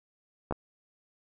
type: clicks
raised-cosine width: 1 ms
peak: -17 dBFS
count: 2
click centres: 0.51 / 0.524 s
effects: none